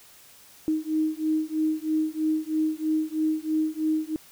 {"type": "beating tone pair", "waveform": "sine", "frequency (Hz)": [311.1, 314.2], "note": ["D#4", "D#4"], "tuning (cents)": [0, 17], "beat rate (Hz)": 3.1, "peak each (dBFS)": [-26, -26], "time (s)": [0.68, 4.16], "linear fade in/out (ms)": 0, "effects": ["white hiss -52 dBFS RMS until 4.31 s"]}